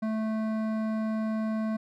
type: tone with hard clipping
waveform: sine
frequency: 219 Hz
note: A3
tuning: 8 cents flat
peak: -29 dBFS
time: 0.02-1.77 s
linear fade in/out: 10 ms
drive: 13 dB
effects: none